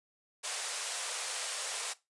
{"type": "band-pass noise", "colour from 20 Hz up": "white", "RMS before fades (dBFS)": -38, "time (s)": [0.43, 1.94], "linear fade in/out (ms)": 20, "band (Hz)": [450, 10000], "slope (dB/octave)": 48, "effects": ["noise-tail reverb RT60 0.2 s tail -17 dB re dry", "resampled to 24000 Hz"]}